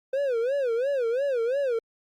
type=tone with vibrato; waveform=triangle; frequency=509 Hz; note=C5; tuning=48 cents flat; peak=-21 dBFS; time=0.13-1.79 s; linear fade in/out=5 ms; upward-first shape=sine; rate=2.9 Hz; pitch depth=200 cents each way; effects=Opus 48 kbps